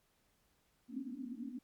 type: band-pass noise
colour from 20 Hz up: white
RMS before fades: -44 dBFS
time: 0.88-1.59 s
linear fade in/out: 10 ms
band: 230 to 280 Hz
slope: 96 dB/octave
effects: pink hiss -75 dBFS RMS until 1.63 s + MP3 96 kbps